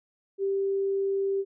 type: tone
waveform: sine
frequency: 392.1 Hz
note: G4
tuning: in tune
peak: -24 dBFS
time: 0.38-1.45 s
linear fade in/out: 50 ms
effects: none